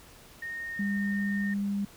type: tone with pitch glide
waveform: sine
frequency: 1847 to 1832.1 Hz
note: A#6 to A#6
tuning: -16 to -30 cents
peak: -34 dBFS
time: 0.42-1.54 s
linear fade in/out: 5 ms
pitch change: -14 cents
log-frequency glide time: 0.65-0.87 s
type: tone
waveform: sine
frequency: 200.9 Hz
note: G3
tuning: 43 cents sharp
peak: -27 dBFS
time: 0.79-1.85 s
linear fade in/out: 5 ms
effects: pink hiss -53 dBFS RMS until 1.96 s